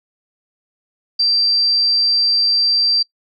sine tone, 4699 Hz, D8, in tune, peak -12 dBFS, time 1.19-3.03 s, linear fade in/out 10 ms, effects noise-tail reverb RT60 0.1 s tail -23 dB re dry

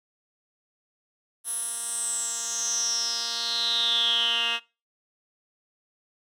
10% pulse tone with band-pass filter sweep, 233.1 Hz, A#3, in tune, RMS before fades -27 dBFS, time 1.44-4.6 s, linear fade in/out 50 ms, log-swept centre 11000 to 2600 Hz, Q 9.2, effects noise-tail reverb RT60 0.3 s tail -22 dB re dry

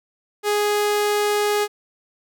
sawtooth tone, 415.3 Hz, G#4, in tune, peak -14 dBFS, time 0.43-1.68 s, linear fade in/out 50 ms, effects none

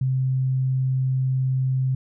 sine tone, 130.81 Hz, C3, in tune, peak -19 dBFS, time 0.01-1.95 s, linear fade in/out 5 ms, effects none

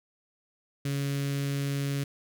sawtooth tone with notch filter, 140.1 Hz, C#3, 19 cents sharp, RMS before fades -30 dBFS, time 0.85-2.04 s, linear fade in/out 5 ms, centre 850 Hz, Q 0.57, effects none

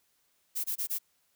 violet noise bursts, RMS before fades -32 dBFS, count 4, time 0.55-0.988 s, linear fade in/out 20 ms, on 93 ms, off 22 ms, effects white hiss -72 dBFS RMS until 1.35 s

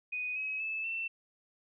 sine tone with pitch steps, 2489 / 2552 / 2616 / 2682 Hz, D#7 / D#7 / E7 / E7, 0 / +43 / -14 / +29 cents, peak -33 dBFS, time 0.12-1.08 s, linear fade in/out 10 ms, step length 240 ms, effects none

